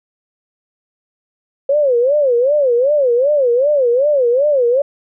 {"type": "tone with vibrato", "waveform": "sine", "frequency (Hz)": 532, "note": "C5", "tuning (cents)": 29, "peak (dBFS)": -10, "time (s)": [1.69, 4.82], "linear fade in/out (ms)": 5, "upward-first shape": "sine", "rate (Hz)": 2.6, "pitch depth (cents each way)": 210, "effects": []}